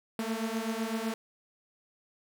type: beating tone pair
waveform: sawtooth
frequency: 220 / 227.9 Hz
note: A3 / A#3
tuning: 0 / -39 cents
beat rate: 7.9 Hz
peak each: -30 dBFS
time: 0.19-1.14 s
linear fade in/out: 2 ms
effects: 11-bit